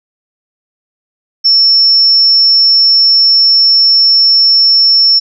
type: tone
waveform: sine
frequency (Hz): 5400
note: E8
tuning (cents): +41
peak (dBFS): -4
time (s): 1.44-5.2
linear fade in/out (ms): 20
effects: none

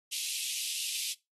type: high-pass noise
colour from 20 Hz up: pink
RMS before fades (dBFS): -35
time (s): 0.11-1.14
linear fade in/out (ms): 20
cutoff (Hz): 2600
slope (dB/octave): 48
effects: noise-tail reverb RT60 0.2 s tail -19 dB re dry + AAC 32 kbps

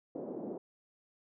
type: band-pass noise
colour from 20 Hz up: pink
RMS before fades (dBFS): -41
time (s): 0.15-0.58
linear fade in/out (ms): 5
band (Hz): 230 to 570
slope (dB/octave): 24
effects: none

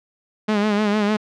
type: tone with vibrato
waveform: sawtooth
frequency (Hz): 209.1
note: G#3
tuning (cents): +12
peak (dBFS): -13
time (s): 0.48-1.17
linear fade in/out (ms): 10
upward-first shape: sine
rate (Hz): 6.6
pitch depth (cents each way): 56
effects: low-pass 4000 Hz 12 dB/octave

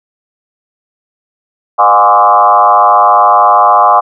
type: tone with frequency modulation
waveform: sine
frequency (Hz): 932.3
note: A#5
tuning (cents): 0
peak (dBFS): -3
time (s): 1.78-4.01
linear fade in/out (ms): 20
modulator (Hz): 108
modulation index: 2.6
effects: none

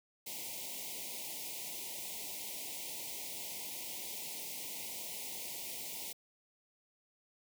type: band-stop noise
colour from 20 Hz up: white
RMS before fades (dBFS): -43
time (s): 0.26-6.13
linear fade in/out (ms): 10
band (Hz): 980 to 2000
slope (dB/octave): 96
effects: high-pass 150 Hz 12 dB/octave

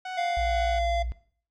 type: tone with tremolo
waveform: sawtooth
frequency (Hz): 742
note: F#5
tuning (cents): +5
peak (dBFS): -27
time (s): 0.05-0.79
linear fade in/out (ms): 5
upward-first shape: triangle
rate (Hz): 2.2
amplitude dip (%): 40
type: tone with pitch glide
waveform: square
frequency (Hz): 698.5 to 686.5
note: F5 to F5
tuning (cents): 0 to -30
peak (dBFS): -26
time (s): 0.17-1.03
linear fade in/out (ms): 10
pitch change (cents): -30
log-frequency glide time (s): 0.3-0.56
type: tone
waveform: sine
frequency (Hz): 58.8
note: A#1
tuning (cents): +16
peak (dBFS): -28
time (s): 0.37-1.12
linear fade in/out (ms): 0
effects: noise-tail reverb RT60 0.5 s tail -18 dB re dry + low-pass 4000 Hz 12 dB/octave

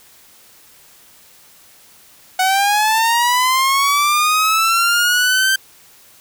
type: linear sweep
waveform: sawtooth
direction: up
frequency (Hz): 739 to 1568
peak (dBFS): -9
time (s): 2.39-5.56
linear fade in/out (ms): 5
effects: white hiss -47 dBFS RMS until 6.2 s

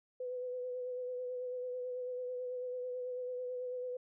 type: tone with vibrato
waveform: sine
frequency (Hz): 500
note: B4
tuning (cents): +21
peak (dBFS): -37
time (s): 0.2-3.97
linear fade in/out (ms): 5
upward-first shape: sine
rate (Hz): 9.1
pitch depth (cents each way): 25
effects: none

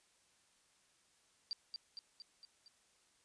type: tone with echo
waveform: sine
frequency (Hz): 4699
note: D8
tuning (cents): 0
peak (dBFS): -37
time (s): 1.51-1.53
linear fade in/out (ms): 0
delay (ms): 230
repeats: 5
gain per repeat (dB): -4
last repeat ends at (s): 2.68
effects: white hiss -72 dBFS RMS until 3.24 s + resampled to 22050 Hz

